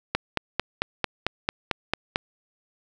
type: click train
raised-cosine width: 0.3 ms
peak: -6 dBFS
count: 10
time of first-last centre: 0.15-2.159 s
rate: 4.48 Hz
effects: none